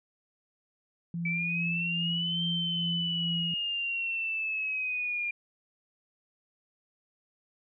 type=tone with tremolo; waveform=sine; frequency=170 Hz; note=F3; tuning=46 cents flat; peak=-30 dBFS; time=1.14-3.54 s; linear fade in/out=2 ms; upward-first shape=sine; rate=2.4 Hz; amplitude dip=35%
type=linear two-way sweep; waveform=sine; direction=up then down; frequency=2295 to 3136 to 2398 Hz; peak=-29 dBFS; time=1.25-5.31 s; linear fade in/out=5 ms; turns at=2.44 s
effects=none